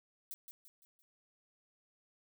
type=noise with echo; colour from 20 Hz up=violet; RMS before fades=-44 dBFS; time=0.31-0.34 s; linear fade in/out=0 ms; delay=170 ms; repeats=4; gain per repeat=-7 dB; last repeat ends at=1.02 s; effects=none